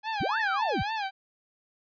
sawtooth tone with vibrato, 830.6 Hz, G#5, in tune, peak -25 dBFS, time 0.03-1.11 s, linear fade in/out 50 ms, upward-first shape sine, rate 3.6 Hz, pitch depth 130 cents each way
sine linear two-way sweep, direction up then down, 32.7 to 1870 to 32.7 Hz, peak -27 dBFS, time 0.2-0.83 s, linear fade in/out 10 ms, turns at 0.4 s
effects resampled to 11025 Hz

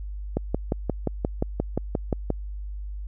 click train, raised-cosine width 2 ms, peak -10 dBFS, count 12, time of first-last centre 0.37-2.303 s, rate 5.69 Hz, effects added 50 Hz sine -31 dBFS peak until 3.07 s

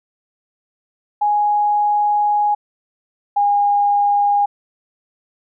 sine tone pair in turn, 830.6 / 815.4 Hz, G#5 / G#5, 0 / -32 cents, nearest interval unison, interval 32 cents, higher first, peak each -13 / -12 dBFS, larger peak second, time 1.21-2.55 / 3.36-4.46 s, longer first, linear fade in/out 10 ms, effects none

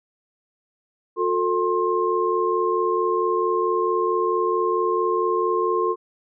sine tone cluster, 361.2 / 445.7 / 1062 Hz, F#4 / A4 / C6, -42 / +22 / +25 cents, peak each -23 dBFS, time 1.16-5.96 s, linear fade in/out 50 ms, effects none

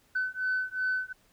sine beating tone pair, 1511 / 1513.7 Hz, F#6 / F#6, +36 / +39 cents, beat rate 2.7 Hz, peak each -30 dBFS, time 0.15-1.13 s, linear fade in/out 10 ms, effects tanh soft clip ceiling -22 dBFS + pink hiss -65 dBFS RMS until 1.32 s

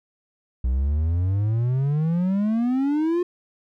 triangle exponential sweep, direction up, 60.5 to 360 Hz, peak -17 dBFS, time 0.64-3.23 s, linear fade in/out 5 ms, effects none

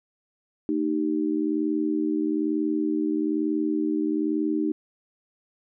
sine tone with amplitude modulation, 307.2 Hz, D#4, 22 cents flat, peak -18 dBFS, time 0.69-4.72 s, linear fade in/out 0 ms, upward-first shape sine, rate 81.1 Hz, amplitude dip 90%, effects none

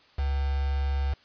sine tone with quantisation, 69.3 Hz, C#2, in tune, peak -24 dBFS, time 0.18-1.14 s, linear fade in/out 10 ms, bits 6, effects white hiss -58 dBFS RMS until 1.24 s + resampled to 11025 Hz

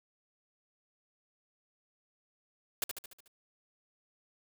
white noise with echo, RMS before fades -32 dBFS, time 2.82-2.84 s, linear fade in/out 2 ms, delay 73 ms, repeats 6, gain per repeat -5 dB, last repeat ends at 3.278 s, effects none

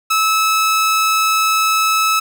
sawtooth tone, 1300 Hz, E6, 24 cents flat, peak -9 dBFS, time 0.1-2.2 s, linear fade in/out 10 ms, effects none

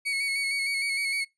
35% pulse tone with vibrato, 2217 Hz, C#7, in tune, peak -24 dBFS, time 0.05-1.25 s, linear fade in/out 20 ms, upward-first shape square, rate 6.5 Hz, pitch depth 25 cents each way, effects noise-tail reverb RT60 0.2 s tail -24 dB re dry + resampled to 24000 Hz

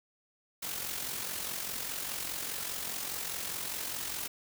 white noise with amplitude modulation, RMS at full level -35 dBFS, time 0.62-4.28 s, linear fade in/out 10 ms, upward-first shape sine, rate 44.9 Hz, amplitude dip 50%, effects none

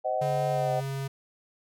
sine chord, C diminished, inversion none, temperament just, 523.3 / 627.9 / 753.5 Hz, C5 / Eb5 / Gb5, 0 / +16 / +31 cents, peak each -32 / -29 / -29 dBFS, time 0.04-0.81 s, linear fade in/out 20 ms
square tone with pitch glide, 142.3 to 136.42 Hz, C#3 to C#3, +46 to -27 cents, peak -31 dBFS, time 0.21-1.08 s, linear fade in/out 10 ms, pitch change -73 cents, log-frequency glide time 0.53-0.72 s
effects none

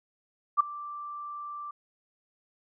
sine tone with ADSR envelope, 1174.7 Hz, D6, in tune, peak -15 dBFS, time 0.57-1.71 s, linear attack 32 ms, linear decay 6 ms, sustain -21 dB, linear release 5 ms, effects none

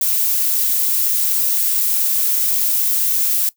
violet noise, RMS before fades -17 dBFS, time 0.01-3.49 s, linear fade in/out 2 ms, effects noise-tail reverb RT60 0.1 s tail -19 dB re dry

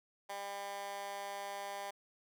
15% pulse tone with high-pass filter, 200 Hz, G3, 35 cents sharp, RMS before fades -43 dBFS, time 0.29-1.91 s, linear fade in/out 10 ms, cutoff 800 Hz, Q 1.8, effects none

